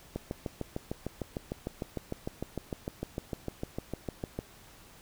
click train, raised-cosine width 2 ms, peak -20 dBFS, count 29, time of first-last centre 0.16-4.39 s, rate 6.62 Hz, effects pink hiss -55 dBFS RMS until 5.01 s

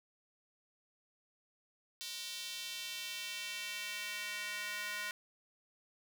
square tone with high-pass filter sweep, 207.7 Hz, G#3, in tune, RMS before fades -42 dBFS, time 2.01-5.11 s, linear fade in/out 0 ms, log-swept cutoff 3800 to 1700 Hz, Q 1.8, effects none

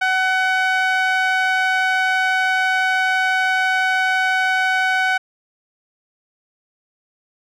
sawtooth tone with band-pass filter, 751 Hz, F#5, 26 cents sharp, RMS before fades -18 dBFS, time 0.01-5.18 s, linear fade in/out 10 ms, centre 1600 Hz, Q 1.6, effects none

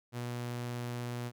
sawtooth tone, 121.1 Hz, B2, 34 cents flat, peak -32 dBFS, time 0.12-1.32 s, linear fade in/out 50 ms, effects none

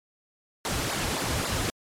pink noise with flanger, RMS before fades -28 dBFS, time 0.65-1.7 s, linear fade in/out 0 ms, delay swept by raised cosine 0.32 to 5.32 ms, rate 3.7 Hz, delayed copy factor -0.9, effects low-pass 11000 Hz 12 dB/octave + MP3 96 kbps

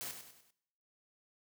white noise with echo, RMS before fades -42 dBFS, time 0.01-0.11 s, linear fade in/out 0 ms, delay 99 ms, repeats 4, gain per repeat -7 dB, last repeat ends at 0.506 s, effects noise-tail reverb RT60 0.8 s tail -20 dB re dry + high-pass 100 Hz 12 dB/octave

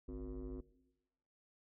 sine tone with frequency modulation, 159.6 Hz, D#3, 44 cents sharp, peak -40 dBFS, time 0.08-0.61 s, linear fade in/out 10 ms, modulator 102 Hz, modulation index 2.3, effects noise-tail reverb RT60 1.0 s tail -20 dB re dry + tanh soft clip ceiling -41 dBFS

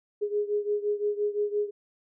sine beating tone pair, 413 / 418.8 Hz, G#4 / G#4, -10 / +15 cents, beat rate 5.8 Hz, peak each -27 / -30 dBFS, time 0.21-1.71 s, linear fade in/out 20 ms, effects none

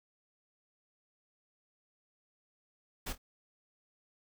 pink noise with echo, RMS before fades -38 dBFS, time 3.06-3.13 s, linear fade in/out 10 ms, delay 25 ms, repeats 2, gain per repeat -12 dB, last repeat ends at 3.18 s, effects none

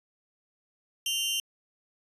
sawtooth tone pair together, 2800 / 3099 Hz, F7 / G7, +4 / -21 cents, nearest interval major second, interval 175 cents, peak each -28 / -26 dBFS, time 1.06-1.4 s, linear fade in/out 2 ms, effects resampled to 32000 Hz

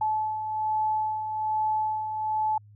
sine beating tone pair, 863 / 864.2 Hz, A5 / A5, -34 / -31 cents, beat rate 1.2 Hz, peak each -34 / -25 dBFS, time 0.01-2.58 s, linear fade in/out 5 ms, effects added 104 Hz sine -49 dBFS peak until 2.75 s

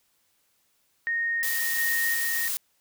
sine tone with tremolo, 1855 Hz, A#6, 9 cents flat, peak -24 dBFS, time 1.07-2.48 s, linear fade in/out 0 ms, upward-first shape square, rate 1.4 Hz, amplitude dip 35%
blue noise, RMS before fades -29 dBFS, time 1.43-2.57 s, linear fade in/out 0 ms
effects white hiss -69 dBFS RMS until 2.8 s

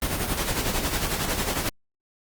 pink noise with tremolo, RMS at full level -24 dBFS, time 0.02-1.69 s, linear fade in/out 2 ms, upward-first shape sine, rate 11 Hz, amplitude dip 55%, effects Opus 32 kbps

